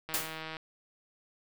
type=click train; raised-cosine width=0.3 ms; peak=-24 dBFS; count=77; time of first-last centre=0.09-0.568 s; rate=159 Hz
type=noise with exponential decay; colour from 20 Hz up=white; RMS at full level=-28 dBFS; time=0.14-0.42 s; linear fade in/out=0 ms; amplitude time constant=59 ms
effects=none